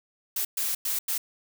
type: noise bursts at uneven times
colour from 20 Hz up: blue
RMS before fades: -28 dBFS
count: 4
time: 0.36-0.45 / 0.57-0.75 / 0.85-0.99 / 1.08-1.18 s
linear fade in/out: 5 ms
effects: none